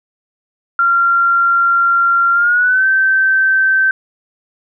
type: tone with pitch glide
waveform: sine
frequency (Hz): 1380 to 1549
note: F6 to G6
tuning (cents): -21 to -21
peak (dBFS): -9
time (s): 0.79-3.91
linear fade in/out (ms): 2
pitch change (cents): +200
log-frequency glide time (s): 2.33-2.86
effects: none